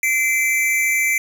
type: tone pair together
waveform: square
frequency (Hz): 2061 / 2327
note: C7 / D7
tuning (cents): -27 / -17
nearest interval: major second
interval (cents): 210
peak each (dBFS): -20 / -19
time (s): 0.03-1.18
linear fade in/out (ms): 2
effects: none